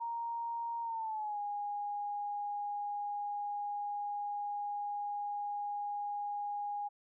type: tone with pitch glide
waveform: sine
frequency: 932.3 to 821 Hz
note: A#5 to G#5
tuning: 0 to -20 cents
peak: -35 dBFS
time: 0-6.89 s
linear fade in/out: 20 ms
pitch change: -220 cents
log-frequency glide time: 0.82-1.39 s
effects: none